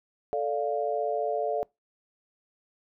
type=chord; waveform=sine; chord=D minor; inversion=second; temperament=equal with one note detuned; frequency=440 / 583.9 / 698.5 Hz; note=A4 / D5 / F5; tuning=0 / -10 / 0 cents; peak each=-30 dBFS; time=0.33-1.63 s; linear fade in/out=0 ms; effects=noise-tail reverb RT60 0.2 s tail -25 dB re dry